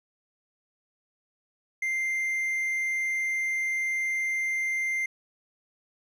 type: tone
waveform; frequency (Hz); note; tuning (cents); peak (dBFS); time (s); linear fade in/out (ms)
triangle; 2093; C7; 0; -24; 1.82-5.06; 5
effects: none